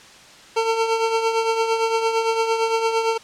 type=tone with tremolo; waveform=25% pulse; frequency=451.7 Hz; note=A4; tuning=45 cents sharp; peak=-12 dBFS; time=0.56-3.18 s; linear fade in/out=10 ms; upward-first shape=triangle; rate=8.8 Hz; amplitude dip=60%; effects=white hiss -45 dBFS RMS until 3.23 s + low-pass 6000 Hz 12 dB/octave